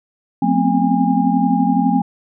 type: tone cluster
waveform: sine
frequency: 180 / 222.1 / 252.6 / 264.3 / 813 Hz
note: F#3 / A3 / B3 / C4 / G#5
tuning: -47 / +16 / +39 / +18 / -37 cents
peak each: -19 dBFS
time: 0.42-2.02 s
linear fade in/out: 5 ms
effects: none